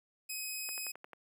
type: tone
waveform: 10% pulse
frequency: 2531 Hz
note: D#7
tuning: 29 cents sharp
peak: -29 dBFS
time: 0.29-0.92 s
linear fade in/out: 10 ms
type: click train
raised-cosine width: 0.5 ms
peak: -31 dBFS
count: 6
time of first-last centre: 0.69-1.132 s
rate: 11.3 Hz
effects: high-pass 400 Hz 12 dB/octave + 11-bit